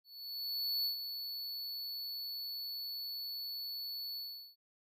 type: tone with ADSR envelope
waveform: square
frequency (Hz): 4435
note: C#8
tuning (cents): 0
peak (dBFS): -32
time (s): 0.04-4.56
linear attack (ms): 810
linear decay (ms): 110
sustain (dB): -8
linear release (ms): 390
effects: none